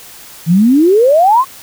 sine exponential sweep, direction up, 156.7 to 1108.7 Hz, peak -5 dBFS, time 0.46-1.45 s, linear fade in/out 50 ms, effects white hiss -35 dBFS RMS until 1.62 s

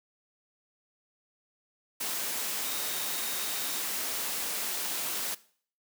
sine tone in noise, 3729 Hz, A#7, in tune, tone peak -42 dBFS, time 2.64-3.81 s, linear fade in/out 10 ms, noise white, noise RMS -33 dBFS, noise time 2-5.35 s, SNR -12 dB, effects noise-tail reverb RT60 0.5 s tail -19 dB re dry + high-pass 200 Hz 12 dB/octave

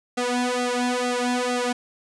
sawtooth tone with flanger, 246.9 Hz, B3, in tune, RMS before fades -24 dBFS, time 0.17-1.73 s, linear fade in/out 10 ms, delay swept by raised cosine 1.5 to 2.9 ms, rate 2.2 Hz, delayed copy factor +1, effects resampled to 22050 Hz + 8-bit

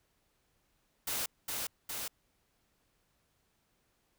white noise with echo, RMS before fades -35 dBFS, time 1.07-1.26 s, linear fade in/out 5 ms, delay 410 ms, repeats 2, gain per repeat -2 dB, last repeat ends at 2.08 s, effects pink hiss -75 dBFS RMS until 4.18 s

